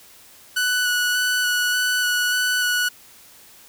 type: tone with vibrato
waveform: sawtooth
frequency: 1480 Hz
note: F#6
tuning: in tune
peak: -15 dBFS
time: 0.56-2.89 s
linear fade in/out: 10 ms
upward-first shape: square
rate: 1.7 Hz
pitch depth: 11 cents each way
effects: white hiss -48 dBFS RMS until 3.68 s